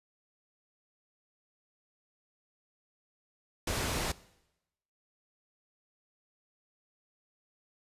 pink low-pass noise, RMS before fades -33 dBFS, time 3.67-4.12 s, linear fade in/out 5 ms, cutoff 11000 Hz, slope 12 dB/octave, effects noise-tail reverb RT60 0.9 s tail -20 dB re dry + resampled to 32000 Hz

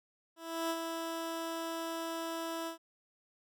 15% pulse tone with ADSR envelope, 329.6 Hz, E4, in tune, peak -25 dBFS, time 0.36-2.78 s, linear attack 340 ms, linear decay 54 ms, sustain -5 dB, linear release 110 ms, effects none

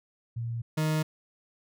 sine / 40% pulse tone pair in turn, 116.54 / 155.56 Hz, A#2 / D#3, 0 / 0 cents, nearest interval perfect fourth, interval 500 cents, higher second, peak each -30 / -24 dBFS, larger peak second, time 0.36-0.62 / 0.77-1.03 s, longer neither, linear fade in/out 10 ms, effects none

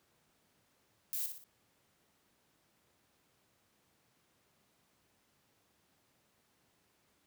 violet noise with echo, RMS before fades -37 dBFS, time 1.13-1.26 s, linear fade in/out 0 ms, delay 60 ms, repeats 3, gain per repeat -7 dB, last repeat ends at 1.44 s, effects pink hiss -73 dBFS RMS until 7.26 s + high-pass 100 Hz 12 dB/octave

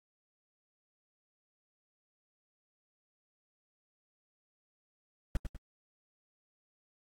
brown noise with echo, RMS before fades -28 dBFS, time 5.35-5.37 s, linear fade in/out 2 ms, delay 98 ms, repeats 2, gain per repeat -7 dB, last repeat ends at 5.566 s, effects AAC 48 kbps

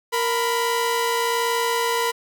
sawtooth tone pair together, 466.2 / 993.6 Hz, A#4 / B5, 0 / +10 cents, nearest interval octave + minor second, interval 1310 cents, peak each -19 dBFS, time 0.12-2.12 s, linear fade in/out 20 ms, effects none

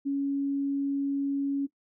sine tone, 278.6 Hz, C#4, 9 cents sharp, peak -25 dBFS, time 0.05-1.67 s, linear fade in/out 20 ms, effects noise-tail reverb RT60 0.1 s tail -17 dB re dry

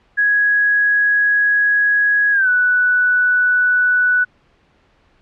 sine tone with pitch glide, 1665 to 1483.3 Hz, G#6 to F#6, +4 to +4 cents, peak -11 dBFS, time 0.17-4.25 s, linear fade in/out 20 ms, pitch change -200 cents, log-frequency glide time 2.32-2.49 s, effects pink hiss -56 dBFS RMS until 5.21 s + low-pass 3000 Hz 12 dB/octave

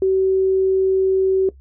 sine tone, 380.7 Hz, F#4, 49 cents sharp, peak -13 dBFS, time 0.02-1.49 s, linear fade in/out 2 ms, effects noise-tail reverb RT60 0.1 s tail -17 dB re dry + added 67 Hz sine -42 dBFS peak until 1.6 s

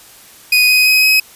30% pulse tone with pitch steps, 2489 / 2506 / 2524 / 2541 Hz, D#7 / D#7 / D#7 / D#7, 0 / +12 / +24 / +36 cents, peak -5 dBFS, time 0.52-1.2 s, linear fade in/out 5 ms, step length 170 ms, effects white hiss -41 dBFS RMS until 1.35 s + resampled to 32000 Hz

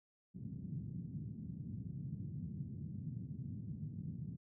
pink band-pass noise, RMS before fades -45 dBFS, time 0.34-4.37 s, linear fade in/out 20 ms, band 110 to 190 Hz, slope 24 dB/octave, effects none

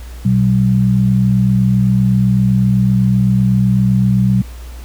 sine tone pair together, 122.15 / 190 Hz, B2 / F#3, -19 / +46 cents, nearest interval minor sixth, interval 765 cents, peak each -12 dBFS, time 0.25-4.42 s, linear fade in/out 5 ms, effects added 60 Hz sine -28 dBFS peak until 4.84 s + pink hiss -41 dBFS RMS until 4.84 s

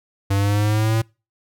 square exponential sweep, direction up, 98 to 113.2 Hz, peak -17 dBFS, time 0.3-1.02 s, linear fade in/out 10 ms, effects noise-tail reverb RT60 0.3 s tail -26 dB re dry

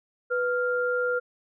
sine tone pair together, 493.9 / 1396.9 Hz, B4 / F6, 0 / 0 cents, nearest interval octave + tritone, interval 1800 cents, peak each -25 / -27 dBFS, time 0.3-1.2 s, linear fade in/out 20 ms, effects none

